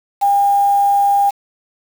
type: tone with quantisation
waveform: sine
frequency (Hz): 804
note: G5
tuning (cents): +44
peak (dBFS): -10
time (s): 0.21-1.31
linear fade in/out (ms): 20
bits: 5
effects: none